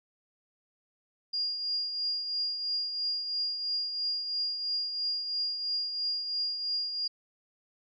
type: tone with tremolo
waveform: sine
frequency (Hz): 4829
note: D8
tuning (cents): +47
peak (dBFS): -27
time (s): 1.33-7.08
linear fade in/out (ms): 10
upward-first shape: triangle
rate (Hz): 3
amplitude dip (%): 55
effects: none